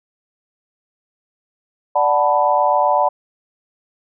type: chord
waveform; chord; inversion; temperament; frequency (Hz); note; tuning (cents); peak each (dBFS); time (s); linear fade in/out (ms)
sine; B minor seventh; first; equal; 587.3 / 740 / 880 / 987.8; D5 / F#5 / A5 / B5; 0 / 0 / 0 / 0; -18; 1.95-3.09; 10
effects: none